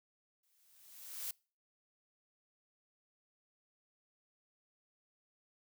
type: noise with exponential growth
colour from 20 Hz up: blue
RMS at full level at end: -39 dBFS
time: 0.43-1.31 s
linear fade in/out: 5 ms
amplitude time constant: 190 ms
effects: noise-tail reverb RT60 0.4 s tail -26 dB re dry